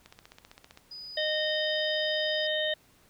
click train, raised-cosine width 0.2 ms, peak -30 dBFS, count 12, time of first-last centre 0.06-0.774 s, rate 15.4 Hz
sine tone, 4967 Hz, D#8, 4 cents flat, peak -40 dBFS, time 0.91-2.47 s, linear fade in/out 5 ms
harmonic tone, 615 Hz, D#5, 20 cents flat, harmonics 1 / 3 / 5 / 6, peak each -30 / -33 / -33 / -33 dBFS, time 1.17-2.74 s, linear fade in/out 5 ms
effects pink hiss -62 dBFS RMS until 3.09 s

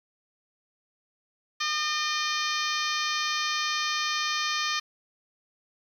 harmonic tone with a mistuned harmonic, 607 Hz, D#5, 43 cents flat, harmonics 2 / 3 / 4 / 5 / 6 / 7 / 8 / 9 / 10, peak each -31 / -33 / -34 / -35 / -36 / -36 / -37 / -38 / -38 dBFS, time 1.6-4.8 s, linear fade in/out 10 ms, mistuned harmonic 5, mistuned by +45 cents, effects 9-bit

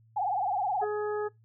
sine tone with vibrato, 784 Hz, G5, in tune, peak -26 dBFS, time 0.16-0.85 s, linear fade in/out 10 ms, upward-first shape triangle, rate 19 Hz, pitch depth 180 cents each way
harmonic tone, 420 Hz, G#4, 19 cents sharp, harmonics 1 / 2 / 3 / 4, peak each -29 / -38 / -40 / -43 dBFS, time 0.81-1.29 s, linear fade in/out 20 ms
effects noise-tail reverb RT60 0.2 s tail -25 dB re dry + added 112 Hz sine -58 dBFS peak until 1.44 s

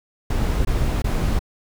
brown noise bursts, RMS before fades -20 dBFS, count 3, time 0.3-1.392 s, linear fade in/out 5 ms, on 350 ms, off 21 ms, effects none

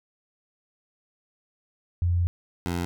sine / 15% pulse tone pair in turn, 87.31 / 86.98 Hz, F2 / F2, 0 / -6 cents, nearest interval unison, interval 6 cents, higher first, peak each -20 dBFS, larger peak neither, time 2.02-2.27 / 2.66-2.85 s, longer first, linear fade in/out 0 ms, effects none

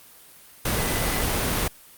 sine tone in noise, 2000 Hz, B6, 21 cents sharp, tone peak -34 dBFS, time 0.78-1.23 s, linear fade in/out 5 ms, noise pink, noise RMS -24 dBFS, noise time 0.65-1.68 s, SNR -13 dB, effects white hiss -49 dBFS RMS until 1.97 s + Opus 32 kbps

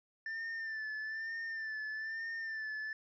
triangle tone with vibrato, 1776 Hz, A6, 16 cents sharp, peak -36 dBFS, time 0.26-2.93 s, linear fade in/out 2 ms, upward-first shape sine, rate 1.1 Hz, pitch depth 45 cents each way, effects resampled to 16000 Hz

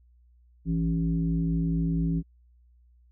sine tone with frequency modulation, 165.8 Hz, E3, 10 cents sharp, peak -23 dBFS, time 0.65-2.23 s, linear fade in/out 50 ms, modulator 112 Hz, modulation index 0.84, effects added 60 Hz sine -56 dBFS peak until 3.11 s

